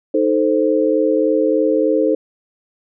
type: chord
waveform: sine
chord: A diminished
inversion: second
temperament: equal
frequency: 311.1 / 440 / 523.3 Hz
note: Eb4 / A4 / C5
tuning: 0 / 0 / 0 cents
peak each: -17 dBFS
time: 0.14-2.15 s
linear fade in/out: 5 ms
effects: none